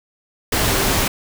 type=tone in noise; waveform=sine; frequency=390.6 Hz; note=G4; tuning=6 cents flat; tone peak=-26 dBFS; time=0.72-0.93 s; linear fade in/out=5 ms; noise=pink; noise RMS=-18 dBFS; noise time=0.52-1.08 s; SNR=-11 dB; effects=none